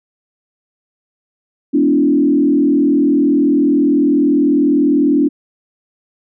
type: tone with frequency modulation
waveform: sine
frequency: 289 Hz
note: D4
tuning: 28 cents flat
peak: -9 dBFS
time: 1.73-5.29 s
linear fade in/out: 20 ms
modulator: 40.1 Hz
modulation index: 1.1
effects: none